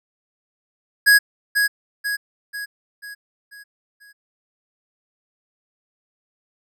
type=tone with echo; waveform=square; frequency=1661.2 Hz; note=G#6; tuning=in tune; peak=-10 dBFS; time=1.06-1.19 s; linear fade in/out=20 ms; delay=490 ms; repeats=6; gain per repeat=-6 dB; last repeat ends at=4.13 s; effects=none